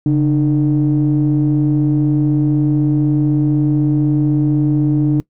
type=ring-modulated tone; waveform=triangle; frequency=81 Hz; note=E2; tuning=30 cents flat; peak=-5 dBFS; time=0.06-5.2 s; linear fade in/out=0 ms; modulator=221 Hz; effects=noise-tail reverb RT60 0.1 s tail -22 dB re dry + tanh soft clip ceiling -4 dBFS